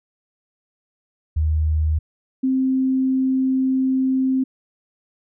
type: tone pair in turn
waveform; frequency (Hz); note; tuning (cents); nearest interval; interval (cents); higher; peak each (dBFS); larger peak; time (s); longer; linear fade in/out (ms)
sine; 77.78 / 262.2; D#2 / C4; 0 / +4; octave + major sixth; 2104; second; -16; neither; 1.36-1.99 / 2.43-4.44; second; 10
effects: none